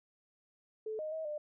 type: tone with pitch steps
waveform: sine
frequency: 435.2 / 619 / 637 / 599 Hz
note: A4 / D#5 / D#5 / D5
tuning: -19 / -9 / +41 / +34 cents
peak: -36 dBFS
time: 0.86-1.38 s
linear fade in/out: 5 ms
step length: 130 ms
effects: none